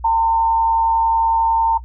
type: tone with frequency modulation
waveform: sine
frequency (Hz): 909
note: A#5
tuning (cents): -44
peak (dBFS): -12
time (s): 0.04-1.78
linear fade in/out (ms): 10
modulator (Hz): 111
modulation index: 0.27
effects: noise-tail reverb RT60 0.1 s tail -17 dB re dry + added 60 Hz sine -31 dBFS peak until 1.84 s